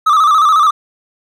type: tone with vibrato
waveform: triangle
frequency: 1228 Hz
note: D#6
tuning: 23 cents flat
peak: -5 dBFS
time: 0.06-0.71 s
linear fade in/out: 10 ms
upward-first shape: square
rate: 14 Hz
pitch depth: 72 cents each way
effects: none